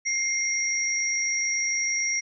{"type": "tone pair together", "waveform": "sine", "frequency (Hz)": [2121, 5674], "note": ["C7", "F8"], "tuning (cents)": [23, 27], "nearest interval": "octave + perfect fourth", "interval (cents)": 1704, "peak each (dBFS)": -26, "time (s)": [0.05, 2.21], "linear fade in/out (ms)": 20, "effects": []}